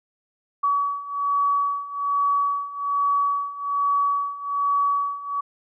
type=beating tone pair; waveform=sine; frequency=1135 / 1136.2 Hz; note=C#6 / C#6; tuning=+41 / +42 cents; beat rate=1.2 Hz; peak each=-25 / -22 dBFS; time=0.63-5.41 s; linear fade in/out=10 ms; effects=none